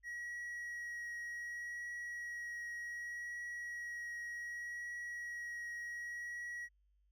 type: tone with vibrato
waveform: triangle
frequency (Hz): 1908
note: A#6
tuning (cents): +40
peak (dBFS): -40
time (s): 0.03-6.69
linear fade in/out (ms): 50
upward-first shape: triangle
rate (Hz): 0.66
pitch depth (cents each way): 10
effects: added 50 Hz sine -70 dBFS peak until 7.11 s